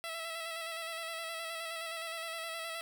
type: tone with vibrato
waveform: 10% pulse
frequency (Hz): 659.3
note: E5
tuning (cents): 0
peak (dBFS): -30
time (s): 0.04-2.81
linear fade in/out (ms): 0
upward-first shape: square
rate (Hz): 9.6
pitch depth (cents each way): 25
effects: none